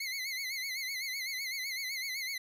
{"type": "tone with vibrato", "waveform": "25% pulse", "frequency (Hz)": 2115, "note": "C7", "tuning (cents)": 18, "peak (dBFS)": -31, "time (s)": [0, 2.38], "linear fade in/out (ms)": 5, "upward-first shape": "sine", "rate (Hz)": 7.9, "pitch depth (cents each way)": 96, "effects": []}